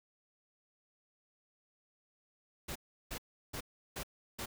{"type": "noise bursts", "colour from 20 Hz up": "pink", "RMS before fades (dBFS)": -41, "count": 5, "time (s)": [2.68, 4.46], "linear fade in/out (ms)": 10, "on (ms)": 76, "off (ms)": 350, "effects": []}